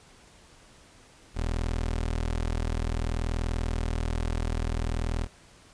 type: tone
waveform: 25% pulse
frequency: 40.54 Hz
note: E1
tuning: 28 cents flat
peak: -23 dBFS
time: 1.34-5.28 s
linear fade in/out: 50 ms
effects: pink hiss -55 dBFS RMS until 5.73 s + resampled to 22050 Hz